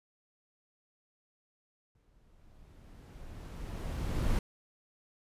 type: noise with exponential growth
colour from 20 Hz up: brown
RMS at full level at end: -28 dBFS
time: 1.95-4.39 s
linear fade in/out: 2 ms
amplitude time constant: 530 ms
effects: resampled to 32000 Hz